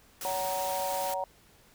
white noise, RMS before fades -38 dBFS, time 0.21-1.14 s, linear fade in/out 2 ms
harmonic tone, 187.5 Hz, F#3, 23 cents sharp, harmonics 3 / 4 / 5, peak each -34 / -34 / -34 dBFS, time 0.25-1.24 s, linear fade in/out 0 ms
effects pink hiss -60 dBFS RMS until 1.74 s

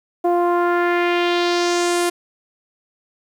sawtooth tone with low-pass filter sweep, 349.2 Hz, F4, in tune, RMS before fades -18 dBFS, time 0.24-2.1 s, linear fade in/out 10 ms, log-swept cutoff 710 to 11000 Hz, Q 2, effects 8-bit

